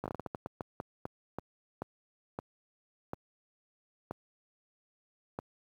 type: slowing click train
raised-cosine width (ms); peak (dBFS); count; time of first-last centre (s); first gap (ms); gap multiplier
1; -22; 18; 0.04-5.389; 17; 1.31
effects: high-pass 80 Hz 12 dB/octave + 10-bit